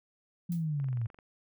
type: linear sweep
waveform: sine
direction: down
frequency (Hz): 177.1 to 110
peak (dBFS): -29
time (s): 0.49-1.07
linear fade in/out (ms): 10
type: noise with exponential decay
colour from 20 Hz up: blue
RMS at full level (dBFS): -47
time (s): 0.52-0.68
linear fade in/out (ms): 0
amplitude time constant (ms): 34
type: click train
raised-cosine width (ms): 0.5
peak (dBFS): -38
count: 10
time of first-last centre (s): 0.8-1.188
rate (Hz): 23.2
effects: none